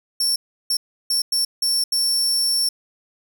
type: tone bursts at uneven times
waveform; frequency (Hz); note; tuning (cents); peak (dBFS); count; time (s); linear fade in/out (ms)
sawtooth; 5440; F8; -46; -15; 6; 0.2-0.36 / 0.7-0.77 / 1.1-1.22 / 1.32-1.45 / 1.62-1.84 / 1.92-2.69; 5
effects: none